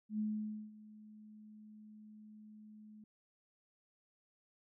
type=tone with ADSR envelope; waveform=sine; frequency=213.5 Hz; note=G#3; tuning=48 cents sharp; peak=-33 dBFS; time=0.09-3.04 s; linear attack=100 ms; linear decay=520 ms; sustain=-20 dB; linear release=3 ms; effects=none